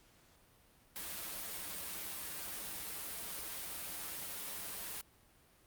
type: noise with comb filter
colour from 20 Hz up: white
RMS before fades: -43 dBFS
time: 0.96-5.01 s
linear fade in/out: 0 ms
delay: 8 ms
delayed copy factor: -1
effects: pink hiss -66 dBFS RMS until 5.66 s + Opus 48 kbps